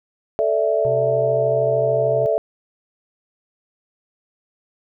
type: chord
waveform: sine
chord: A suspended fourth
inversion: none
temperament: just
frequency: 440 / 586.7 / 660 Hz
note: A4 / D5 / E5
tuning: 0 / -2 / +2 cents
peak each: -21 / -21 / -19 dBFS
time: 0.39-2.38 s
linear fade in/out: 0 ms
type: harmonic tone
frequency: 128.3 Hz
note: C3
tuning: 34 cents flat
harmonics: 1 / 3 / 5 / 7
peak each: -26 / -34 / -38 / -43 dBFS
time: 0.85-2.26 s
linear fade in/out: 0 ms
effects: none